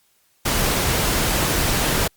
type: noise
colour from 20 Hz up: pink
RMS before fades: -20 dBFS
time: 0.45-2.08 s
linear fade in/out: 10 ms
effects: white hiss -62 dBFS RMS until 2.16 s + Opus 48 kbps